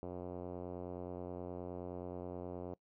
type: tone with low-pass filter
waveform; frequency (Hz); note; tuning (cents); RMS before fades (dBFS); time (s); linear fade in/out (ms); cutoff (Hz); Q
5% pulse; 89.5; F2; +43; -44; 0.03-2.74; 0; 510; 1.3
effects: noise-tail reverb RT60 0.1 s tail -22 dB re dry